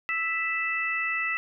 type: harmonic tone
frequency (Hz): 659.3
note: E5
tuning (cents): 0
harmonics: 2 / 3 / 4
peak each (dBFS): -33 / -28 / -30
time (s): 0.09-1.37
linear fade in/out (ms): 0
effects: none